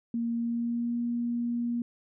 sine tone with pitch glide, 233.1 to 237.7 Hz, A#3 to A#3, 0 to +34 cents, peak -27 dBFS, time 0.14-1.82 s, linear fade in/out 2 ms, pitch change +34 cents, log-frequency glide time 0.33-0.98 s, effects none

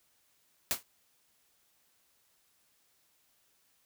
white noise with exponential decay, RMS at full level -26 dBFS, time 0.71-0.83 s, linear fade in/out 0 ms, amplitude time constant 26 ms, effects white hiss -71 dBFS RMS until 3.85 s

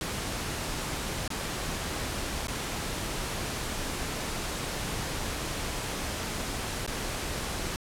pink noise with dropouts, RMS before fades -33 dBFS, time 0.01-7.76 s, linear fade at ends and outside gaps 1 ms, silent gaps 1.278-1.303 / 2.471-2.482 / 6.864-6.876 s, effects low-pass 11000 Hz 12 dB/octave

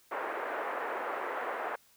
pink band-pass noise, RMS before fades -36 dBFS, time 0.11-1.76 s, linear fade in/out 10 ms, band 440 to 1800 Hz, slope 24 dB/octave, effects white hiss -64 dBFS RMS until 1.96 s

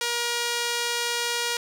sawtooth tone with band-pass filter, 475.4 Hz, A#4, 34 cents sharp, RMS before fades -27 dBFS, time 0.01-1.57 s, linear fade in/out 2 ms, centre 4900 Hz, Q 0.6, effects none

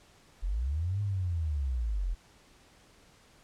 sine linear two-way sweep, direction up then down, 39.55 to 103.83 to 39.55 Hz, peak -28 dBFS, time 0.42-2.15 s, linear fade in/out 20 ms, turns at 1.01 s, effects pink hiss -60 dBFS RMS until 3.43 s + low-pass 9000 Hz 12 dB/octave

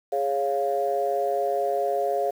sine chord, Db major, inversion second, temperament equal, 415.3 / 554.4 / 698.5 Hz, Ab4 / Db5 / F5, 0 / 0 / 0 cents, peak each -27 / -26 / -25 dBFS, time 0.12-2.31 s, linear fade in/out 10 ms, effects tanh soft clip ceiling -13 dBFS + 8-bit

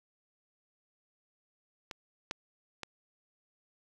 clicks, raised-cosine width 0.2 ms, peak -23 / -17 / -21 dBFS, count 3, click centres 1.912 / 2.311 / 2.833 s, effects 8-bit

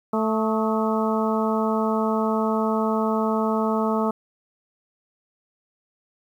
harmonic tone with a mistuned harmonic, 220 Hz, A3, in tune, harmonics 1 / 2 / 3 / 4 / 5 / 6, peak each -23 / -26 / -28 / -29 / -30 / -31 dBFS, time 0.13-4.11 s, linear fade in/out 5 ms, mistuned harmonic 6, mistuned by -52 cents, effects 9-bit

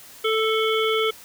harmonic tone with a mistuned harmonic, 440 Hz, A4, in tune, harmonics 1 / 3 / 5 / 7 / 8, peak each -21 / -26 / -28 / -29 / -30 dBFS, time 0.24-1.11 s, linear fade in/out 10 ms, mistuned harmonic 8, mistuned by -69 cents, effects white hiss -45 dBFS RMS until 1.24 s

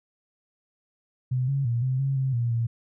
sine tone with pitch steps, 127.1 / 138.1 / 118.2 / 129.7 / 136.4 / 132.7 / 118.8 / 116.3 Hz, C3 / C#3 / A#2 / C3 / C#3 / C3 / A#2 / A#2, -50 / -6 / +24 / -15 / -28 / +25 / +33 / -4 cents, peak -22 dBFS, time 1.31-2.67 s, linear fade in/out 10 ms, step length 170 ms, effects none

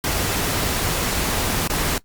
pink noise with dropouts, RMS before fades -22 dBFS, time 0.04-1.98 s, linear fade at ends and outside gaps 1 ms, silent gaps 1.675-1.699 s, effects noise-tail reverb RT60 0.1 s tail -20 dB re dry + Opus 48 kbps

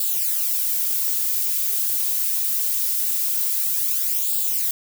violet noise with flanger, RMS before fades -22 dBFS, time 0-4.71 s, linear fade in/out 2 ms, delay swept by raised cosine 0.25 to 6.05 ms, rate 0.23 Hz, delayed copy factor +0.65, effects none

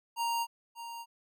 square tone with echo, 932.3 Hz, A#5, in tune, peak -30 dBFS, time 0.16-0.47 s, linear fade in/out 50 ms, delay 590 ms, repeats 1, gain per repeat -11 dB, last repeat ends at 1.06 s, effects none

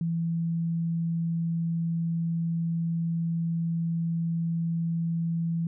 sine tone, 166.6 Hz, E3, 19 cents sharp, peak -25 dBFS, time 0.01-5.67 s, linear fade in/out 2 ms, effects none

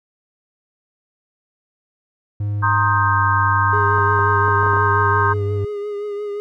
triangle tone with pitch glide, 103.1 to 99.01 Hz, G#2 to G2, -12 to +18 cents, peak -17 dBFS, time 2.4-5.65 s, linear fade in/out 5 ms, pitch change -70 cents, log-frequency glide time 2.87-3.1 s
sine chord, C minor seventh, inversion third, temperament equal with one note detuned, 932.3 / 1063 / 1244.5 / 1568 Hz, Bb5 / C6 / Eb6 / G6, 0 / +27 / 0 / 0 cents, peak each -21 / -19 / -21 / -20 dBFS, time 2.62-5.34 s, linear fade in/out 20 ms
triangle tone with vibrato, 412 Hz, G#4, 14 cents flat, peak -21 dBFS, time 3.73-6.4 s, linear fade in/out 0 ms, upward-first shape triangle, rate 5.7 Hz, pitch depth 36 cents each way
clicks, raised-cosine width 1 ms, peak -16 dBFS, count 7, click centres 3.983 / 4.191 / 4.483 / 4.632 / 4.665 / 4.735 / 4.768 s
effects none

